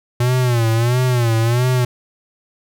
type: tone with vibrato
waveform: square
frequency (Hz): 120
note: B2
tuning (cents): -49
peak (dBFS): -14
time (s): 0.2-1.85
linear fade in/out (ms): 5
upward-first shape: sine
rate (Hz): 1.5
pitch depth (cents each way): 110
effects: none